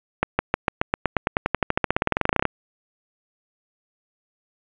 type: accelerating click train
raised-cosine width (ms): 0.5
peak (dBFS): -3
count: 30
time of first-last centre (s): 0.23-2.453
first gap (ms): 160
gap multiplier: 0.94
effects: resampled to 8000 Hz + 7-bit